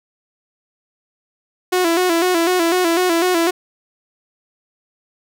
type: tone with vibrato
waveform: sawtooth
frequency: 349.2 Hz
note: F4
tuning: in tune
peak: -10 dBFS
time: 1.72-3.51 s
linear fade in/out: 10 ms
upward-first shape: square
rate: 4 Hz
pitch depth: 77 cents each way
effects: none